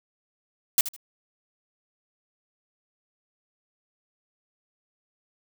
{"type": "noise with echo", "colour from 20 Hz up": "blue", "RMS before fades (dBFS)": -18, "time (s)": [0.78, 0.81], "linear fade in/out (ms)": 2, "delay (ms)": 77, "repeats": 2, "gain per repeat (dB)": -13, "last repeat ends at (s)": 0.964, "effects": []}